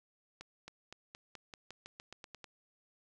accelerating click train, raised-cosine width 0.2 ms, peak -30 dBFS, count 13, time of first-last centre 0.41-2.443 s, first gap 270 ms, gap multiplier 0.91, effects none

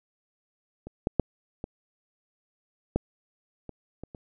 clicks, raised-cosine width 2 ms, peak -26 / -11 / -7 / -20 / -10 / -25 / -25 / -28 dBFS, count 8, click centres 0.87 / 1.071 / 1.197 / 1.641 / 2.96 / 3.693 / 4.036 / 4.148 s, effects none

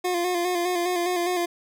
25% pulse tone with vibrato, 353.9 Hz, F4, 23 cents sharp, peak -19 dBFS, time 0.04-1.46 s, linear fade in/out 10 ms, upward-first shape square, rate 4.9 Hz, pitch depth 37 cents each way, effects none

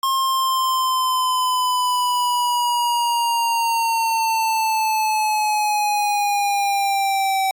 square linear sweep, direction down, 1071 to 767 Hz, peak -18 dBFS, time 0.03-7.51 s, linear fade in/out 2 ms, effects AAC 64 kbps

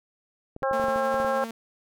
clicks, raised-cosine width 2 ms, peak -25 dBFS, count 10, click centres 0.564 / 0.623 / 0.712 / 0.798 / 0.841 / 0.884 / 0.96 / 1.143 / 1.201 / 1.247 s
harmonic tone, 268.3 Hz, C4, 44 cents sharp, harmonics 2 / 3 / 4 / 5 / 6, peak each -25 / -29 / -31 / -33 / -35 dBFS, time 0.63-1.44 s, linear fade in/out 0 ms
sawtooth tone with tremolo, 227.3 Hz, A#3, 43 cents flat, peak -28 dBFS, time 0.73-1.51 s, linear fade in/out 2 ms, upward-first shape triangle, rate 13 Hz, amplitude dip 35%
effects none

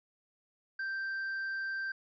triangle tone, 1568 Hz, G6, in tune, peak -32 dBFS, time 0.79-1.92 s, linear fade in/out 5 ms, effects resampled to 16000 Hz

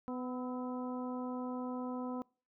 harmonic tone with a mistuned harmonic, 250.8 Hz, B3, 27 cents sharp, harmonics 1 / 2 / 3 / 4 / 5, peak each -38 / -44 / -48 / -47 / -52 dBFS, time 0.08-2.22 s, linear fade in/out 0 ms, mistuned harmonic 5, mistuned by +52 cents, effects noise-tail reverb RT60 0.4 s tail -26 dB re dry

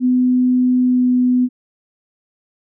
sine tone with pitch glide, 251.5 to 249.9 Hz, B3 to B3, +32 to +21 cents, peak -11 dBFS, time 0-1.49 s, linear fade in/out 50 ms, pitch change -11 cents, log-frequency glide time 0.78-1.08 s, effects none

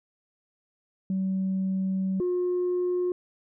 sine tone pair in turn, 190.1 / 358.9 Hz, F#3 / F4, +47 / +47 cents, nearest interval major seventh, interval 1100 cents, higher second, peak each -23 / -22 dBFS, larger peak second, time 1.1-2.2 / 2.2-3.12 s, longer first, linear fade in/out 2 ms, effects tanh soft clip ceiling -21 dBFS

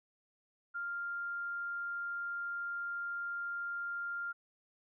sine tone, 1397 Hz, F6, in tune, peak -36 dBFS, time 0.74-4.33 s, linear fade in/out 20 ms, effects none

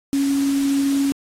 sine tone in noise, 277.2 Hz, C#4, in tune, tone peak -16 dBFS, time 0.13-1.12 s, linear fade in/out 0 ms, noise white, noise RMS -32 dBFS, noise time 0.13-1.12 s, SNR +13 dB, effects low-pass 10000 Hz 12 dB/octave + AAC 48 kbps

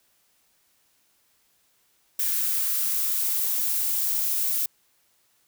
violet noise with high-pass filter sweep, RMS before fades -25 dBFS, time 2.19-4.66 s, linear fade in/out 5 ms, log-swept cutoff 1700 to 450 Hz, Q 2.4, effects white hiss -66 dBFS RMS until 5.47 s

